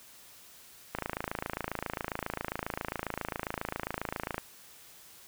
click train, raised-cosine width 0.5 ms, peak -17 dBFS, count 95, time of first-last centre 0.95-4.381 s, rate 27.4 Hz, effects white hiss -54 dBFS RMS until 5.27 s

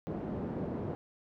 pink band-pass noise, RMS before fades -37 dBFS, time 0.07-0.95 s, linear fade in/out 0 ms, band 120 to 510 Hz, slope 12 dB/octave, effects none

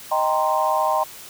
sine chord, C minor seventh, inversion first, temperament equal, 622.3 / 784 / 932.3 / 1046.5 Hz, Eb5 / G5 / Bb5 / C6, 0 / 0 / 0 / 0 cents, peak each -23 dBFS, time 0.11-1.04 s, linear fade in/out 10 ms, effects white hiss -40 dBFS RMS until 1.29 s

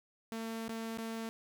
sawtooth tone with dropouts, 225.6 Hz, A3, 44 cents sharp, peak -34 dBFS, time 0.32-1.29 s, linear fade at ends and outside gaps 0 ms, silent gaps 0.681-0.692 / 0.974-0.984 s, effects none

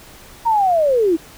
sine linear sweep, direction down, 943 to 307.1 Hz, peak -12 dBFS, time 0.45-1.17 s, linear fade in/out 20 ms, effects pink hiss -42 dBFS RMS until 1.37 s

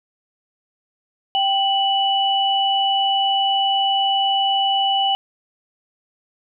sine tone pair together, 784 / 2960 Hz, G5 / F#7, 0 / 0 cents, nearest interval octave + major seventh, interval 2300 cents, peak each -18 / -19 dBFS, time 1.35-5.15 s, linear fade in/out 0 ms, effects none

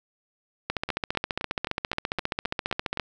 two click trains, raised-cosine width 0.3 ms, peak -10 / -14 dBFS, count 35 / 9, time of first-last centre 0.7-2.997 / 0.89-2.973 s, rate 14.8 / 3.84 Hz, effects none

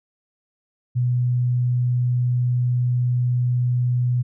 sine tone, 123.47 Hz, B2, in tune, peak -17 dBFS, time 0.95-4.23 s, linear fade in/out 20 ms, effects none

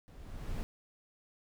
brown noise with level ramp, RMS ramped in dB -52 to -35 dBFS, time 0.08-0.63 s, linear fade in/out 0 ms, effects none

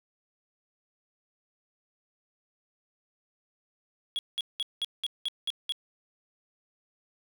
triangle tone bursts, 3335 Hz, G#7, 7 cents sharp, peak -26 dBFS, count 8, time 4.16-5.722 s, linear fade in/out 0 ms, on 29 ms, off 190 ms, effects none

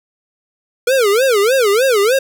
square tone with vibrato, 463.8 Hz, A#4, 9 cents flat, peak -11 dBFS, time 0.87-2.19 s, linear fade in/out 5 ms, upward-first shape sine, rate 3.3 Hz, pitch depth 270 cents each way, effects none

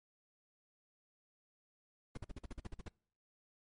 brown noise bursts, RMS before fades -43 dBFS, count 11, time 2.15-2.884 s, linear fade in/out 5 ms, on 24 ms, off 47 ms, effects noise-tail reverb RT60 0.6 s tail -26 dB re dry + MP3 48 kbps

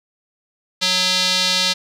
square tone with band-pass filter, 184 Hz, F#3, 9 cents flat, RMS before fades -18 dBFS, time 0.81-1.74 s, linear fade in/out 20 ms, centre 4200 Hz, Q 2.8, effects none

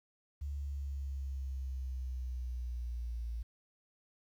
sine linear sweep, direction down, 71.7 to 57 Hz, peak -36 dBFS, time 0.41-3.43 s, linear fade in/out 10 ms, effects 11-bit

